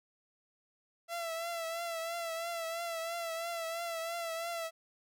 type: tone with vibrato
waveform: sawtooth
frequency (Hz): 669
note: E5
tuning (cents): +25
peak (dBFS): -32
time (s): 1.08-4.71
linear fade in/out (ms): 50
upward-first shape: triangle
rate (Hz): 3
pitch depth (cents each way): 52
effects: none